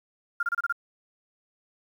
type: tone bursts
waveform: sine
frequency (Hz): 1400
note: F6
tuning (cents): +4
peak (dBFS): -23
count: 6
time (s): 0.4-0.725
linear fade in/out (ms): 5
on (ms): 30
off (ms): 29
effects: 9-bit